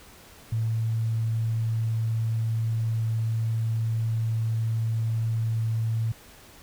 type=tone; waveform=sine; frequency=112.6 Hz; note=A2; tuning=40 cents sharp; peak=-23 dBFS; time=0.52-6.12 s; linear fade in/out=5 ms; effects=pink hiss -50 dBFS RMS until 6.62 s